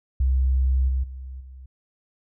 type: tone with level steps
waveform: sine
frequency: 65.1 Hz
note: C2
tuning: 8 cents flat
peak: -17 / -20 / -33 / -39 dBFS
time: 0.2-1.66 s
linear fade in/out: 5 ms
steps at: 0.88 / 1.03 / 1.4 s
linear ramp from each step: 10 ms
effects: none